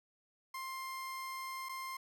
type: tone with dropouts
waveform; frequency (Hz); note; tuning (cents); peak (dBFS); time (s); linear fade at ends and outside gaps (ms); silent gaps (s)
30% pulse; 1054; C6; +12; -38; 0.54-1.97; 5; 1.688-1.692
effects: none